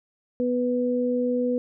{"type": "tone pair together", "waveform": "sine", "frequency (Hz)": [246.9, 493.9], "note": ["B3", "B4"], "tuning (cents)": [0, 0], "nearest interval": "octave", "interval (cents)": 1200, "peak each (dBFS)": -24, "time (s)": [0.4, 1.58], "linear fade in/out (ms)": 0, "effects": []}